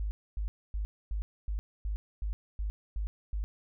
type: tone bursts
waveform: sine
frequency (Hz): 51.4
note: G#1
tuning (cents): -17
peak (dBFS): -30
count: 10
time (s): 0-3.44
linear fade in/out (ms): 0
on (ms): 110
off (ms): 260
effects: none